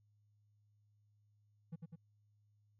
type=tone with echo; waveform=triangle; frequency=163.7 Hz; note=E3; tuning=12 cents flat; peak=-40 dBFS; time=1.72-1.76 s; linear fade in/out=10 ms; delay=100 ms; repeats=2; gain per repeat=-3 dB; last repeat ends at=1.96 s; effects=added 104 Hz sine -70 dBFS peak until 2.79 s

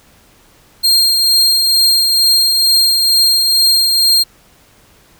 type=tone with tremolo; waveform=40% pulse; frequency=4207 Hz; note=C8; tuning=9 cents sharp; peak=-6 dBFS; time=0.83-4.24 s; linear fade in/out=20 ms; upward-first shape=triangle; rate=2.2 Hz; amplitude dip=35%; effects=pink hiss -48 dBFS RMS until 5.19 s

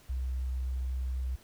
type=tone; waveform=sine; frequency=64 Hz; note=C2; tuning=38 cents flat; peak=-30 dBFS; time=0.09-1.36 s; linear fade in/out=10 ms; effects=pink hiss -59 dBFS RMS until 1.43 s

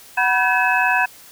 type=tone cluster; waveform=sine; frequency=745 / 975 / 1534 / 1697 / 2586 Hz; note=F#5 / B5 / G6 / G#6 / E7; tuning=+12 / -23 / -38 / +37 / -34 cents; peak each=-21 dBFS; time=0.17-1.06 s; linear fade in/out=10 ms; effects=white hiss -44 dBFS RMS until 1.31 s

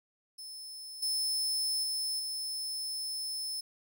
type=tone with level steps; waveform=sawtooth; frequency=5250 Hz; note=E8; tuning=8 cents flat; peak=-40 / -27 / -29 / -32 dBFS; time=0.38-3.61 s; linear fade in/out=10 ms; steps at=1.02 / 1.83 / 2.19 s; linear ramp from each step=10 ms; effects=none

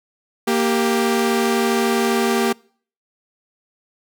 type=tone pair together; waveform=sawtooth; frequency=232.7 / 392.9 Hz; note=A#3 / G4; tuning=-3 / +4 cents; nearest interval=major sixth; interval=907 cents; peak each=-15 dBFS; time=0.47-2.53 s; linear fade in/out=10 ms; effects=noise-tail reverb RT60 0.5 s tail -26 dB re dry

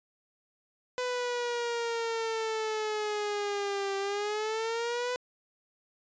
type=exponential two-way sweep; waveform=sawtooth; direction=down then up; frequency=501 to 392 to 501 Hz; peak=-26 dBFS; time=0.98-5.16 s; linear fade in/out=0 ms; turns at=3.97 s; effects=resampled to 16000 Hz

